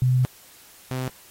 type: tone pair in turn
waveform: sine / sawtooth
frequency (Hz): 127.2 / 128.83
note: C3 / C3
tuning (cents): -48 / -26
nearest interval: unison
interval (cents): 22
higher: second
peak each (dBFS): -16 / -22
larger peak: first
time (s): 0.02-0.25 / 0.91-1.08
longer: first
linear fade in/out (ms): 0
effects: white hiss -50 dBFS RMS until 1.3 s + AAC 48 kbps